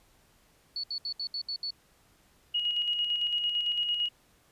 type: tone bursts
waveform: sine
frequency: 4435 Hz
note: C#8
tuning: in tune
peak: -31 dBFS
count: 7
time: 0.76-1.706 s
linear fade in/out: 2 ms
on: 76 ms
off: 69 ms
type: tone with tremolo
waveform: sine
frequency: 2887 Hz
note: F#7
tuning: 43 cents flat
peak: -25 dBFS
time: 2.54-4.09 s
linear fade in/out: 10 ms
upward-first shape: square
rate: 8.9 Hz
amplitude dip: 40%
effects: pink hiss -64 dBFS RMS until 4.51 s + resampled to 32000 Hz